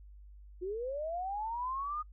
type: linear sweep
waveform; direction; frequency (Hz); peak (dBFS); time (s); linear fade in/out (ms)
sine; up; 349.2 to 1244.5; -34; 0.61-2.03; 20
effects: noise-tail reverb RT60 0.1 s tail -21 dB re dry + added 50 Hz sine -50 dBFS peak until 2.12 s